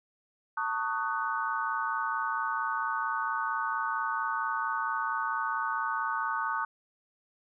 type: chord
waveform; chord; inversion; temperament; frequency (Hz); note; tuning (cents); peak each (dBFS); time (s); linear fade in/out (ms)
sine; D# half-diminished seventh; second; just; 896 / 1120.1 / 1244.5 / 1493.4; A5 / C#6 / D#6 / F#6; +31 / +18 / 0 / +16; -34; 0.57-6.65; 5
effects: none